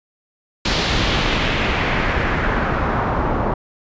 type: noise with low-pass filter sweep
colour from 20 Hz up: pink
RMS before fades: -19 dBFS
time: 0.65-3.54 s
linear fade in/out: 5 ms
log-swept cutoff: 4500 to 940 Hz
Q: 1.6
effects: resampled to 16000 Hz